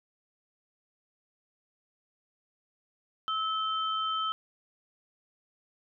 sine tone pair together, 1298 / 3101 Hz, E6 / G7, -27 / -19 cents, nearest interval octave + minor third, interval 1508 cents, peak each -29 / -34 dBFS, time 3.28-4.32 s, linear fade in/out 0 ms, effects none

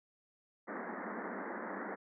pink band-pass noise, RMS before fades -42 dBFS, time 0.67-1.96 s, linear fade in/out 20 ms, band 190 to 2000 Hz, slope 96 dB/octave, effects none

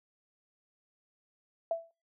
sine tone with exponential decay, 664 Hz, E5, 12 cents sharp, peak -25 dBFS, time 1.71-1.91 s, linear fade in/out 2 ms, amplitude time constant 43 ms, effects noise-tail reverb RT60 0.3 s tail -26 dB re dry

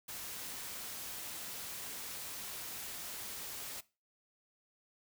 white noise, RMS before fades -44 dBFS, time 0.08-3.81 s, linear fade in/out 10 ms, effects noise-tail reverb RT60 0.3 s tail -20 dB re dry

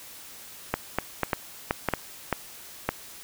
clicks, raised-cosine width 0.5 ms, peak -8 dBFS, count 9, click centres 0.74 / 0.986 / 1.233 / 1.332 / 1.709 / 1.887 / 1.937 / 2.327 / 2.89 s, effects white hiss -45 dBFS RMS until 3.23 s

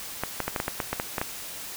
clicks, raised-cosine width 0.5 ms, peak -11 dBFS, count 11, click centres 0.236 / 0.403 / 0.48 / 0.562 / 0.601 / 0.681 / 0.802 / 0.93 / 0.999 / 1.182 / 1.215 s, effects white hiss -38 dBFS RMS until 1.76 s

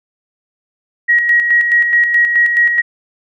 sine tone with tremolo, 1900 Hz, A#6, 33 cents sharp, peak -7 dBFS, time 1.08-2.82 s, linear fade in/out 20 ms, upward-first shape square, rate 4.7 Hz, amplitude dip 45%, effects none

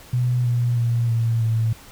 sine tone with pitch steps, 123.6 / 120.71 / 117.88 / 115.12 / 112.43 Hz, B2 / B2 / A#2 / A#2 / A2, +2 / -39 / +20 / -21 / +38 cents, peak -17 dBFS, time 0.13-1.73 s, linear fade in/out 5 ms, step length 320 ms, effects pink hiss -45 dBFS RMS until 1.91 s

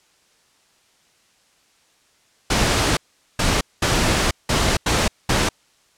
pink noise bursts at uneven times, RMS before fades -18 dBFS, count 6, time 2.5-2.97 / 3.39-3.61 / 3.82-4.31 / 4.49-4.77 / 4.86-5.08 / 5.29-5.49 s, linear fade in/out 5 ms, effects white hiss -59 dBFS RMS until 5.97 s + low-pass 8000 Hz 12 dB/octave

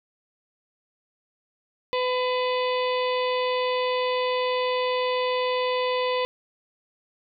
harmonic tone with a mistuned harmonic, 503 Hz, B4, 32 cents sharp, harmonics 1 / 2 / 4 / 5 / 6 / 7 / 8 / 9, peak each -24 / -28 / -35 / -36 / -37 / -36 / -45 / -42 dBFS, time 1.93-6.25 s, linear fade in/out 0 ms, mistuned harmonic 6, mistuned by -31 cents, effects none

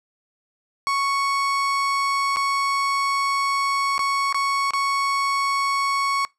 35% pulse tone with dropouts, 1108.7 Hz, C#6, in tune, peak -18 dBFS, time 0.87-6.25 s, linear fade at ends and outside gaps 0 ms, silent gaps 2.361-2.369 / 3.98-3.992 / 4.326-4.345 / 4.707-4.735 s, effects noise-tail reverb RT60 0.2 s tail -24 dB re dry + low-pass 8000 Hz 12 dB/octave

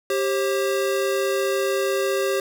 square tone pair together, 392 / 537.7 Hz, G4 / C5, 0 / +47 cents, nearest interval perfect fourth, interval 547 cents, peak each -23 / -25 dBFS, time 0.1-2.4 s, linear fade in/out 2 ms, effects none

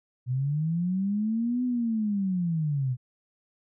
sine linear two-way sweep, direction up then down, 121.6 to 252.3 to 121.6 Hz, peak -24 dBFS, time 0.26-2.97 s, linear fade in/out 50 ms, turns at 1.64 s, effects none

